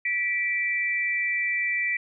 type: tone pair together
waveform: sine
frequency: 1956.4 / 2336 Hz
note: B6 / D7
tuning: -17 / -10 cents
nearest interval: minor third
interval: 307 cents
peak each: -26 dBFS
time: 0.05-1.97 s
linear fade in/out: 5 ms
effects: none